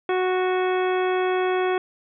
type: harmonic tone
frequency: 368.9 Hz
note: F#4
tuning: 5 cents flat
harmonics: 1 / 2 / 3 / 4 / 5 / 6 / 7 / 9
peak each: -21 / -27 / -31 / -33 / -35 / -37 / -38 / -40 dBFS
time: 0.09-1.78 s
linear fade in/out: 2 ms
effects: none